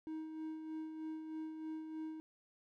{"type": "tone with tremolo", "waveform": "triangle", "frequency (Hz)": 315.3, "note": "D#4", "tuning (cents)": 23, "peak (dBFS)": -38, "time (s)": [0.07, 2.2], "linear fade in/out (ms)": 0, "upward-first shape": "sine", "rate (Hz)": 3.2, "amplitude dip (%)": 45, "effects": []}